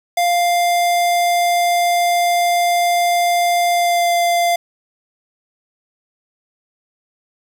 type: tone with pitch glide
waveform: square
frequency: 698.5 to 692.9 Hz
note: F5 to F5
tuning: 0 to -14 cents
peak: -14 dBFS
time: 0.17-4.56 s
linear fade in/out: 5 ms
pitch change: -14 cents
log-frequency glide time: 3.71-4.12 s
effects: 7-bit